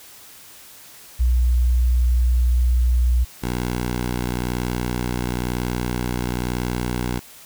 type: tone pair in turn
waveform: sine / 10% pulse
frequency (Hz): 61 / 61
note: B1 / B1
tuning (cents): -21 / -21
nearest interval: unison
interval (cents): 0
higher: neither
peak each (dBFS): -14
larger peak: neither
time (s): 1.19-3.25 / 3.42-7.2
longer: second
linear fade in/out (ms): 20
effects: white hiss -44 dBFS RMS until 7.45 s